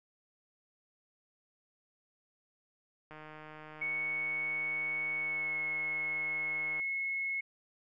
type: click train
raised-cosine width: 0.5 ms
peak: -34 dBFS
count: 569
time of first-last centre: 3.11-6.798 s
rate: 154 Hz
type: tone with pitch glide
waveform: sine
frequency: 2219 to 2181 Hz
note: C#7 to C#7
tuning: +1 to -29 cents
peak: -32 dBFS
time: 3.81-7.41 s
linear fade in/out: 10 ms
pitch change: -30 cents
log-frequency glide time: 5.19-5.57 s
effects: none